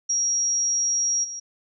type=tone with level steps; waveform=sine; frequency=5660 Hz; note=F8; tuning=22 cents sharp; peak=-20 / -31 dBFS; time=0.09-1.4 s; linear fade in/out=10 ms; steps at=1.23 s; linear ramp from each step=20 ms; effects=none